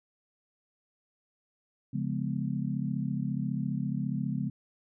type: chord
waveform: sine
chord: C# dominant seventh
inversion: none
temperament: just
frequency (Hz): 138.59 / 173.24 / 207.9 / 249.5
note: C#3 / E#3 / G#3 / B3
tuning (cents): 0 / -14 / +2 / +18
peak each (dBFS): -33 / -35 / -34 / -36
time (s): 1.93-4.5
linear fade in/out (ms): 10
effects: none